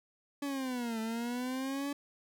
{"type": "linear two-way sweep", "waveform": "40% pulse", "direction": "down then up", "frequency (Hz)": [286.7, 220, 286.7], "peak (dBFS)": -33, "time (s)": [0.42, 1.93], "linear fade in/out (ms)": 5, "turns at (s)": 1, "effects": []}